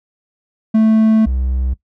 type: tone pair in turn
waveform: triangle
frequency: 219.9 / 64.27 Hz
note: A3 / C2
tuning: -1 / -30 cents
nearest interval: octave + major sixth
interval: 2129 cents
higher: first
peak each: -6 / -13 dBFS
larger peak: first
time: 0.74-1.26 / 1.26-1.74 s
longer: first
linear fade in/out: 10 ms
effects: noise-tail reverb RT60 0.1 s tail -17 dB re dry